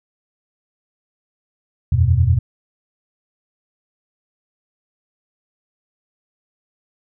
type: chord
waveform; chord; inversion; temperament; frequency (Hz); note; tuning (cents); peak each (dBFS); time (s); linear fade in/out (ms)
sine; E suspended second; none; just; 82.41 / 92.71 / 123.61; E2 / F#2 / B2; 0 / +4 / +2; -16; 1.92-2.39; 5
effects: none

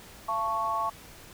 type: chord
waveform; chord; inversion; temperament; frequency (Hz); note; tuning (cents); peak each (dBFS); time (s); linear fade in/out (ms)
sine; F augmented; none; equal with one note detuned; 680.9 / 880 / 1108.7; F5 / A5 / C#6; -44 / 0 / 0; -34 / -32 / -28; 0.28-0.9; 10
effects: pink hiss -49 dBFS RMS until 1.33 s

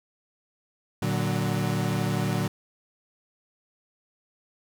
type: chord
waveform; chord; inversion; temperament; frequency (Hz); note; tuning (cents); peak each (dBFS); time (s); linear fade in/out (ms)
35% pulse; Bb augmented; none; equal with one note detuned; 114.67 / 146.83 / 185; Bb2 / D3 / F#3; -28 / 0 / 0; -27; 1.02-2.48; 5
effects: none

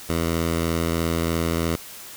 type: tone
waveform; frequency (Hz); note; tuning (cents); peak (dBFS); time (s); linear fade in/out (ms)
10% pulse; 83.1; E2; +15; -13; 0.09-1.76; 5
effects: white hiss -40 dBFS RMS until 2.16 s

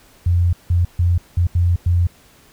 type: tone bursts at uneven times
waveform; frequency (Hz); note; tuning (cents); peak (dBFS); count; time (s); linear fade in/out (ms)
sine; 87.31; F2; 0; -12; 6; 0.26-0.53 / 0.7-0.85 / 0.99-1.18 / 1.37-1.47 / 1.55-1.76 / 1.86-2.07; 5
effects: pink hiss -50 dBFS RMS until 2.52 s

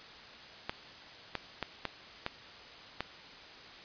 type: clicks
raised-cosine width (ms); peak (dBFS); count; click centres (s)
0.3; -17; 6; 0.695 / 1.353 / 1.627 / 1.853 / 2.264 / 3.006
effects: white hiss -50 dBFS RMS until 3.84 s + resampled to 11025 Hz

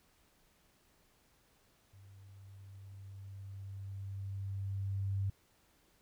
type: tone with level ramp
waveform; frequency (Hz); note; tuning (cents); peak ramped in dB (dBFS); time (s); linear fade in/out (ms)
sine; 98; G2; 0; -55 to -31; 1.93-5.3; 5
effects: pink hiss -70 dBFS RMS until 6.01 s

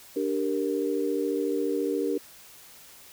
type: chord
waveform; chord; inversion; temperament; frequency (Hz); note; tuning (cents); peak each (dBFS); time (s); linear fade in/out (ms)
sine; G minor; second; equal; 293.7 / 392 / 466.2; D4 / G4 / Bb4; 0 / 0 / 0; -29; 0.16-2.18; 5
effects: white hiss -50 dBFS RMS until 3.12 s

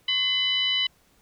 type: tone with frequency modulation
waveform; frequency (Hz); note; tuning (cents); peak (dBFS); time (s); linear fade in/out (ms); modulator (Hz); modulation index
sine; 3000; F#7; +23; -21; 0.08-0.87; 5; 959; 0.8
effects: pink hiss -62 dBFS RMS until 1.21 s

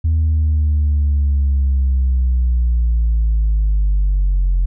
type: linear sweep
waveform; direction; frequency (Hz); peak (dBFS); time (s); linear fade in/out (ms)
sine; down; 80.5 to 43.8; -10; 0.04-4.66; 10
effects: tanh soft clip ceiling -10 dBFS

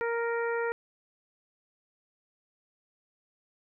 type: harmonic tone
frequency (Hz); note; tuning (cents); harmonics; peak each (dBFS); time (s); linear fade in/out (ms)
466.2; A#4; 0; 1 / 2 / 3 / 4 / 5; -29 / -36 / -36 / -38 / -45; 0.01-0.72; 0
effects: none

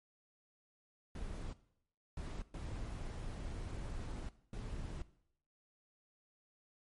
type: noise bursts at uneven times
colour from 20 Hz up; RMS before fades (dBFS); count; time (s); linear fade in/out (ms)
brown; -43; 4; 1.15-1.53 / 2.17-2.42 / 2.54-4.29 / 4.53-5.02; 2
effects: noise-tail reverb RT60 0.7 s tail -17 dB re dry + MP3 48 kbps

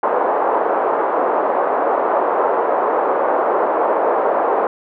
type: band-pass noise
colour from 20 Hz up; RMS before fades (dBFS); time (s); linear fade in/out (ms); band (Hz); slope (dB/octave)
pink; -17; 0.03-4.67; 2; 430 to 1100; 24
effects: none

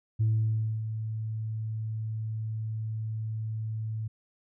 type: tone with ADSR envelope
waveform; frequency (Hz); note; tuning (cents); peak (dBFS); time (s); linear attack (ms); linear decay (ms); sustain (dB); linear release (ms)
sine; 110; A2; 0; -20; 0.19-4.08; 19; 610; -10; 9
effects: tanh soft clip ceiling -19 dBFS

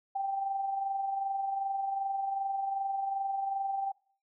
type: tone with amplitude modulation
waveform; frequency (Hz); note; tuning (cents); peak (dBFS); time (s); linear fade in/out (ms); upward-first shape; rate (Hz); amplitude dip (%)
sine; 784; G5; 0; -28; 0.15-3.92; 10; sine; 22.6; 40
effects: noise-tail reverb RT60 0.5 s tail -23 dB re dry

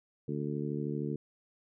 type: harmonic tone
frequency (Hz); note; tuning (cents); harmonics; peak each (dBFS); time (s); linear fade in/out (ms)
73; D2; -10; 2 / 3 / 4 / 5 / 6; -36 / -38 / -39 / -40 / -41; 0.28-1.16; 5
effects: none

